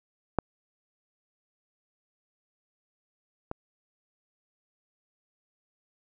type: clicks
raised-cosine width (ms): 1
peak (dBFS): -9 / -19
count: 2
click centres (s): 0.387 / 3.514
effects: none